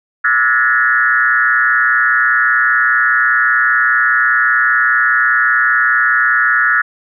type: tone with frequency modulation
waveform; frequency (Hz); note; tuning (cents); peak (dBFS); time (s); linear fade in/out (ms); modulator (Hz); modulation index
sine; 1568; G6; 0; -9; 0.24-6.82; 10; 125; 2.1
effects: none